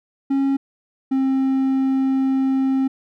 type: tone pair in turn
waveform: triangle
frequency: 273.3 / 266.3 Hz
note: C#4 / C4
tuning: -24 / +31 cents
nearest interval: unison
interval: 45 cents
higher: first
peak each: -14 dBFS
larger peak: neither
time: 0.3-0.57 / 1.11-2.88 s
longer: second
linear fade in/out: 10 ms
effects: none